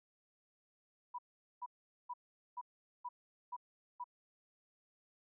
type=tone bursts; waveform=sine; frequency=980 Hz; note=B5; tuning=14 cents flat; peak=-40 dBFS; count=7; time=1.14-4.042 s; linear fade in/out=10 ms; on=46 ms; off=430 ms; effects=none